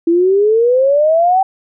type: exponential sweep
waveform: sine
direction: up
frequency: 329.6 to 779 Hz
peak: -8 dBFS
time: 0.07-1.43 s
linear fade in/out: 5 ms
effects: none